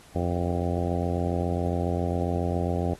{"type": "harmonic tone", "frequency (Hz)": 87.31, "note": "F2", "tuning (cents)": 0, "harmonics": [1, 2, 3, 4, 5, 6, 7, 8, 9], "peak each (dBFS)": [-28, -31, -33, -34, -35, -36, -36, -37, -38], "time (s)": [0.15, 2.94], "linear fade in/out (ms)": 5, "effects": ["pink hiss -53 dBFS RMS until 2.99 s", "AAC 32 kbps"]}